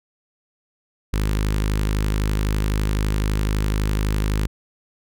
sawtooth tone with notch filter, 51.91 Hz, G#1, in tune, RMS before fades -21 dBFS, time 1.13-4.47 s, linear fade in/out 5 ms, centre 690 Hz, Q 1.3, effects none

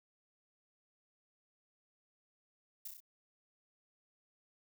violet noise with echo, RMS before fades -44 dBFS, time 2.85-2.88 s, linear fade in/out 5 ms, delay 31 ms, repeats 4, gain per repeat -3 dB, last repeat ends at 3.004 s, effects none

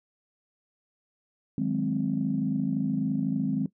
sine chord, Ab dominant seventh, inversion second, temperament equal with one note detuned, 155.56 / 184.14 / 207.7 / 261.6 Hz, Eb3 / Gb3 / Ab3 / C4, 0 / -8 / 0 / 0 cents, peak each -31 / -32 / -29 / -28 dBFS, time 1.58-3.66 s, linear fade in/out 2 ms, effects noise-tail reverb RT60 0.1 s tail -17 dB re dry + tanh soft clip ceiling -15 dBFS

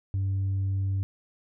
sine tone with tanh clipping, 96.9 Hz, G2, 20 cents flat, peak -25 dBFS, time 0.14-1.03 s, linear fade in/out 0 ms, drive 1 dB, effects none

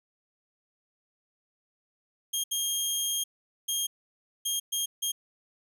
15% pulse tone bursts at uneven times, 3229 Hz, G#7, 49 cents flat, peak -20 dBFS, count 6, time 2.33-2.44 / 2.51-3.24 / 3.68-3.87 / 4.45-4.6 / 4.72-4.86 / 5.02-5.12 s, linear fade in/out 10 ms, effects none

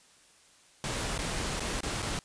pink noise with dropouts, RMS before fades -33 dBFS, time 0.84-2.19 s, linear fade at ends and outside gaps 1 ms, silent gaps 1.179-1.189 / 1.597-1.604 / 1.806-1.832 / 2.022-2.026 s, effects white hiss -60 dBFS RMS until 2.24 s + resampled to 22050 Hz

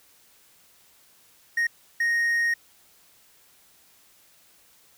triangle tone bursts at uneven times, 1864.7 Hz, A#6, in tune, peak -19 dBFS, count 2, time 1.57-1.67 / 2-2.54 s, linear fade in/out 5 ms, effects white hiss -58 dBFS RMS until 4.97 s

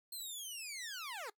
15% pulse linear sweep, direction down, 4234 to 392 Hz, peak -36 dBFS, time 0.12-1.3 s, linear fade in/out 5 ms, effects noise-tail reverb RT60 0.1 s tail -20 dB re dry

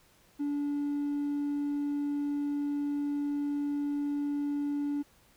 triangle tone, 288.5 Hz, D4, 31 cents flat, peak -26 dBFS, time 0.39-5.03 s, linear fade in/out 20 ms, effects tanh soft clip ceiling -24 dBFS + pink hiss -63 dBFS RMS until 5.36 s

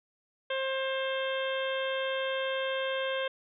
harmonic tone with a mistuned harmonic, 531 Hz, C5, 25 cents sharp, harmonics 1 / 2 / 3 / 4 / 5 / 6 / 7, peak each -31 / -39 / -37 / -42 / -42 / -39 / -45 dBFS, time 0.5-3.28 s, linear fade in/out 5 ms, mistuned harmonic 7, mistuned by -69 cents, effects none

